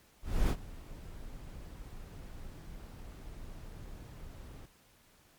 brown noise with ADSR envelope, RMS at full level -26 dBFS, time 0.22-4.66 s, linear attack 280 ms, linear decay 57 ms, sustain -20 dB, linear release 6 ms, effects pink hiss -64 dBFS RMS until 5.38 s + MP3 96 kbps

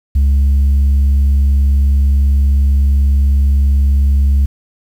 sine tone, 69.3 Hz, C#2, in tune, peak -5 dBFS, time 0.15-4.46 s, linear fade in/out 10 ms, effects tanh soft clip ceiling -7 dBFS + 7-bit

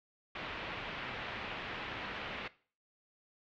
white low-pass noise, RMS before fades -42 dBFS, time 0.35-2.48 s, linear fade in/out 5 ms, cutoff 3000 Hz, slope 24 dB/octave, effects noise-tail reverb RT60 0.4 s tail -18 dB re dry + low-pass 5000 Hz 12 dB/octave

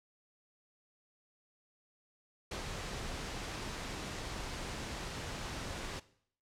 pink noise with ADSR envelope, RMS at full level -39 dBFS, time 2.51-6 s, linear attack 6 ms, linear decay 96 ms, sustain -2 dB, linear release 11 ms, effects noise-tail reverb RT60 0.6 s tail -18 dB re dry + low-pass 7000 Hz 12 dB/octave

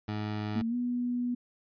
20% pulse tone, 105.8 Hz, G#2, 33 cents sharp, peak -27 dBFS, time 0.08-0.62 s, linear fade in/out 5 ms
sine tone with pitch glide, 228 to 244.4 Hz, A#3 to B3, -38 to -18 cents, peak -28 dBFS, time 0.55-1.35 s, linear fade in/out 10 ms, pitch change +120 cents, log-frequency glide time 0.68-0.75 s
effects resampled to 11025 Hz

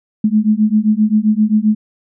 sine beating tone pair, 210.3 / 217.9 Hz, G#3 / A3, +22 / -17 cents, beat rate 7.6 Hz, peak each -13 dBFS, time 0.24-1.75 s, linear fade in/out 5 ms, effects none

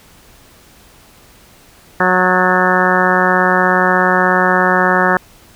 harmonic tone with a mistuned harmonic, 183.4 Hz, F#3, 15 cents flat, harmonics 1 / 2 / 3 / 4 / 5 / 6 / 7 / 8 / 9 / 10, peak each -19 / -19 / -19 / -19 / -19 / -19 / -19 / -19 / -19 / -19 dBFS, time 2-5.17 s, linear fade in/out 2 ms, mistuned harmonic 10, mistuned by -59 cents, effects pink hiss -45 dBFS RMS until 5.55 s

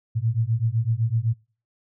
sine beating tone pair, 110 / 117.9 Hz, A2 / A#2, 0 / +20 cents, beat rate 7.9 Hz, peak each -23 dBFS, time 0.15-1.34 s, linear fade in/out 20 ms, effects noise-tail reverb RT60 0.4 s tail -26 dB re dry

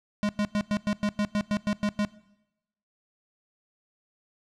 square tone bursts, 207.4 Hz, G#3, 2 cents flat, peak -24 dBFS, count 12, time 0.23-2.05 s, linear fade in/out 0 ms, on 60 ms, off 100 ms, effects noise-tail reverb RT60 0.9 s tail -20 dB re dry + low-pass 6000 Hz 12 dB/octave

